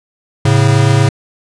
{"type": "tone pair together", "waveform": "square", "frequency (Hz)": [109.05, 137.4], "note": ["A2", "C#3"], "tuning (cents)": [-15, -15], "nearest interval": "major third", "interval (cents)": 400, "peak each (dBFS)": -11, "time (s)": [0.45, 1.09], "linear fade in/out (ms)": 5, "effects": ["resampled to 22050 Hz"]}